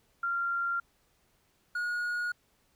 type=tone pair in turn; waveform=sine / triangle; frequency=1385 / 1444.2 Hz; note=F6 / F#6; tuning=-15 / -42 cents; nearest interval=minor second; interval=73 cents; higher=second; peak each=-28 dBFS; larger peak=neither; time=0.23-0.8 / 1.75-2.32 s; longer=neither; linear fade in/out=5 ms; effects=pink hiss -70 dBFS RMS until 2.75 s